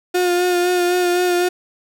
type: tone with vibrato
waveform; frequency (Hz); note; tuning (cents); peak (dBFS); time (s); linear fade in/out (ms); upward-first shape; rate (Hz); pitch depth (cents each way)
35% pulse; 356.6; F4; +36; -13; 0.14-1.49; 10; sine; 3.9; 24
effects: none